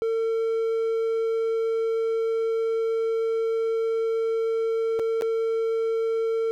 triangle tone with dropouts, 451.6 Hz, A4, 45 cents sharp, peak -20 dBFS, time 0.02-6.51 s, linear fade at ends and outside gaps 0 ms, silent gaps 4.991-4.996 / 5.211-5.221 s, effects none

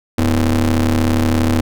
30% pulse ring-modulated tone, 76.8 Hz, D#2, 22 cents flat, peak -7 dBFS, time 0.18-1.61 s, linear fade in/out 5 ms, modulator 170 Hz, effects none

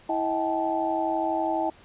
sine tone cluster, 327.9 / 635 / 773 / 865 Hz, E4 / D#5 / G5 / A5, -9 / +35 / -24 / -30 cents, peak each -29 dBFS, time 0.09-1.7 s, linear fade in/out 5 ms, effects pink hiss -53 dBFS RMS until 1.84 s + resampled to 8000 Hz

